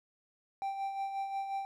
triangle tone with tremolo, 784 Hz, G5, in tune, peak -30 dBFS, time 0.62-1.65 s, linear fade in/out 0 ms, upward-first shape sine, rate 5.6 Hz, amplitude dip 50%, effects none

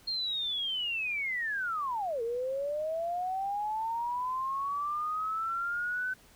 sine linear two-way sweep, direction down then up, 4256 to 451.8 to 1521 Hz, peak -30 dBFS, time 0.07-6.14 s, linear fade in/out 10 ms, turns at 2.22 s, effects pink hiss -59 dBFS RMS until 6.35 s

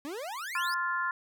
40% pulse exponential sweep, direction up, 271.7 to 5274 Hz, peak -35 dBFS, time 0.05-0.74 s, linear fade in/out 0 ms
sine chord, F major, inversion second, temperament equal with one note detuned, 1046.5 / 1396.9 / 1738.8 Hz, C6 / F6 / A6, 0 / 0 / -21 cents, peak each -32 / -32 / -34 dBFS, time 0.55-1.11 s, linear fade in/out 2 ms
effects none

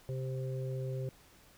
harmonic tone, 130.81 Hz, C3, in tune, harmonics 1 / 3 / 4, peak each -35 / -43 / -44 dBFS, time 0.09-1.09 s, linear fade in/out 0 ms, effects pink hiss -61 dBFS RMS until 1.57 s

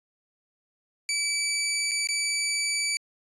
15% pulse tone with dropouts, 2306 Hz, D7, 32 cents flat, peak -18 dBFS, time 1.09-2.97 s, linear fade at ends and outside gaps 1 ms, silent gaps 1.912-1.916 / 2.072-2.088 s, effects resampled to 24000 Hz

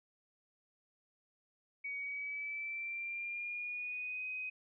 sine tone with pitch glide, 2251 to 2512 Hz, C#7 to D#7, +26 to +16 cents, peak -38 dBFS, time 1.84-4.5 s, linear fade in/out 10 ms, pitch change +190 cents, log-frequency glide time 1.98-4.26 s, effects none

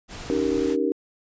pink noise, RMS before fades -37 dBFS, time 0.08-0.77 s, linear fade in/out 50 ms
sine chord, Eb dominant seventh, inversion third, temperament just, 280 / 311.1 / 388.9 / 466.7 Hz, Db4 / Eb4 / G4 / Bb4, +18 / 0 / -14 / +2 cents, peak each -26 dBFS, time 0.3-0.92 s, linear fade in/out 0 ms
effects resampled to 16000 Hz

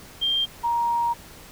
sine tone pair in turn, 3183 / 940.9 Hz, G7 / A#5, +26 / +16 cents, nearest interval octave + major sixth, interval 2110 cents, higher first, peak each -20 dBFS, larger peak neither, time 0.21-0.46 / 0.63-1.14 s, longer second, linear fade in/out 20 ms, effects pink hiss -45 dBFS RMS until 1.51 s

